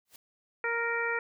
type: noise with exponential growth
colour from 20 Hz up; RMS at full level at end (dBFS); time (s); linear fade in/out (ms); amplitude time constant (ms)
white; -47; 0.05-0.16; 2; 22
type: harmonic tone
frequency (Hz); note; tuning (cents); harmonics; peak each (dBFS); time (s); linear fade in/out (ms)
466.2; A#4; 0; 1 / 2 / 3 / 4 / 5; -34 / -37 / -33 / -33 / -36; 0.64-1.19; 2
effects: none